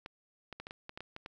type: clicks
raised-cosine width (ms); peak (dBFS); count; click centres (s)
0.3; -27; 10; 0.061 / 0.527 / 0.6 / 0.669 / 0.709 / 0.894 / 0.975 / 1.006 / 1.164 / 1.261
effects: 11-bit